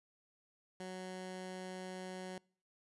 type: tone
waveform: 15% pulse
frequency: 185.2 Hz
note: F#3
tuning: 2 cents sharp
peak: -37 dBFS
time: 0.8-2.38 s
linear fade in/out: 2 ms
effects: noise-tail reverb RT60 0.5 s tail -26 dB re dry + resampled to 24000 Hz